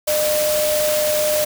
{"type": "tone in noise", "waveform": "sine", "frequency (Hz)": 606, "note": "D#5", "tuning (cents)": -46, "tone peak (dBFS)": -17, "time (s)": [0.07, 1.45], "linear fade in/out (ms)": 10, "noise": "white", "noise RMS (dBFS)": -23, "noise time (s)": [0.07, 1.45], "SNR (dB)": 3, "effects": []}